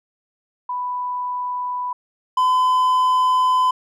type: tone pair in turn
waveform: sine / triangle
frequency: 991 / 1014.7 Hz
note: B5 / B5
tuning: +6 / +47 cents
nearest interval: unison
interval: 41 cents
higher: second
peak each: -22 / -12 dBFS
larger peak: second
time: 0.69-1.93 / 2.37-3.71 s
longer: second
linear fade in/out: 5 ms
effects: none